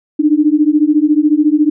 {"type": "beating tone pair", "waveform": "sine", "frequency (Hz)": [294.5, 308.5], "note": ["D4", "D#4"], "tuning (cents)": [5, -15], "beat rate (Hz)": 14, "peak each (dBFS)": -11, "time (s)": [0.19, 1.7], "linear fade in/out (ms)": 10, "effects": []}